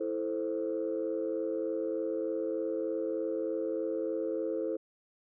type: chord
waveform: sine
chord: A minor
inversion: second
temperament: equal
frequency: 329.6 / 440 / 523.3 Hz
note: E4 / A4 / C5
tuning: 0 / 0 / 0 cents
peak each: -34 dBFS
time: 0-4.77 s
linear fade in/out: 10 ms
effects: tanh soft clip ceiling -23 dBFS